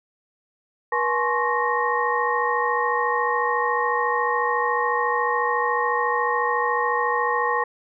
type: tone cluster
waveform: sine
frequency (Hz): 481.1 / 851 / 1055 / 1109 / 1859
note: B4 / G#5 / C6 / C#6 / A#6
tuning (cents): -45 / +42 / +14 / 0 / -5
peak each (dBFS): -26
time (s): 0.92-7.64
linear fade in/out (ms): 5
effects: none